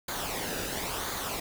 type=noise with flanger; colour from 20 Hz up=pink; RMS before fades=-34 dBFS; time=0.08-1.4 s; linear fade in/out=5 ms; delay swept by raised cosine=0.36 to 0.94 ms; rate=0.97 Hz; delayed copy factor=-0.55; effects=none